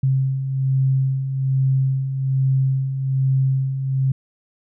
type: beating tone pair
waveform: sine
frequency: 132.4 / 133.6 Hz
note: C3 / C3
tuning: +21 / +36 cents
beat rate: 1.2 Hz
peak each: -25 / -17 dBFS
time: 0.03-4.12 s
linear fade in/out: 5 ms
effects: none